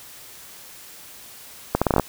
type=accelerating click train; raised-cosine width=1 ms; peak=-3 dBFS; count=8; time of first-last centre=1.75-1.997 s; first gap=66 ms; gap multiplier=0.78; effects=white hiss -43 dBFS RMS until 2.08 s